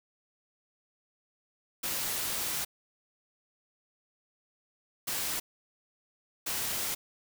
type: noise bursts at uneven times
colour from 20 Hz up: white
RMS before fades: -33 dBFS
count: 3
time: 1.83-2.65 / 5.07-5.4 / 6.46-6.95 s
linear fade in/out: 10 ms
effects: none